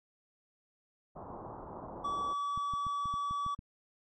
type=low-pass noise; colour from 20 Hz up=white; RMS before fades=-45 dBFS; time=1.15-2.34 s; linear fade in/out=20 ms; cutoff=1100 Hz; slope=48 dB/octave
type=tone; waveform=triangle; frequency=1145 Hz; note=D6; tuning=44 cents flat; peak=-30 dBFS; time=2.04-3.55 s; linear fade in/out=10 ms
type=clicks; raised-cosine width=5 ms; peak=-32 dBFS; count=8; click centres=2.576 / 2.737 / 2.867 / 3.057 / 3.14 / 3.31 / 3.464 / 3.591 s
effects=MP3 32 kbps